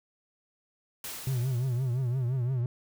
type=noise with exponential decay; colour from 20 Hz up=white; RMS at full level=-37 dBFS; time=1.04-2.61 s; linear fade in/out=2 ms; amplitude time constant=340 ms
type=tone with vibrato; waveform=triangle; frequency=126.1 Hz; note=B2; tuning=36 cents sharp; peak=-24 dBFS; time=1.27-2.66 s; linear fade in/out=2 ms; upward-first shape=triangle; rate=5.8 Hz; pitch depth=140 cents each way
effects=none